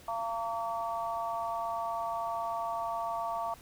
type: harmonic tone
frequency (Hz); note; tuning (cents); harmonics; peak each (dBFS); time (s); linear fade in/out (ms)
228.4; A#3; -35; 3 / 4 / 5; -35 / -36 / -37; 0.08-3.54; 2
effects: pink hiss -55 dBFS RMS until 3.61 s